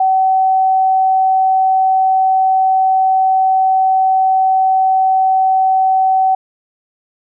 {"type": "tone", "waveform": "sine", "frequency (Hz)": 760, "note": "F#5", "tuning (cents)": 46, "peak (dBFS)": -9, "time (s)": [0, 6.35], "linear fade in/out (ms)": 5, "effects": []}